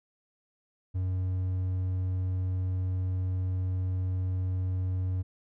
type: tone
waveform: triangle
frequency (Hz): 92.5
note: F#2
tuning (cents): 0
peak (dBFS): -25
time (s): 0.94-5.23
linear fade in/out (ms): 20
effects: none